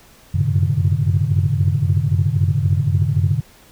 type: tone cluster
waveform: sine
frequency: 92.1 / 95.9 / 109.3 / 136.9 / 150.3 Hz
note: F#2 / G2 / A2 / C#3 / D3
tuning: -7 / -37 / -11 / -21 / +40 cents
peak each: -20 dBFS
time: 0.34-3.41 s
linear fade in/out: 10 ms
effects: tanh soft clip ceiling -5 dBFS + pink hiss -48 dBFS RMS until 3.71 s